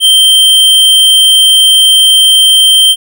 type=tone; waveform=square; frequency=3136 Hz; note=G7; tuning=in tune; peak=-3 dBFS; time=0-2.96 s; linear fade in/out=50 ms; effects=none